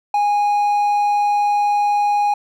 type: tone with ADSR envelope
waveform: triangle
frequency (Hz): 824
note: G#5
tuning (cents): -14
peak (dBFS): -10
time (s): 0.14-2.34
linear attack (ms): 4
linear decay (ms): 4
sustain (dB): -2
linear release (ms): 5
effects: none